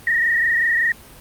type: tone with frequency modulation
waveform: sine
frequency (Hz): 1864.7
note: A#6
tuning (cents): 0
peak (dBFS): -15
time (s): 0.07-0.92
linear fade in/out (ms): 2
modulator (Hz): 25.3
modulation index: 2.4
effects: pink hiss -43 dBFS RMS until 1.2 s + Opus 32 kbps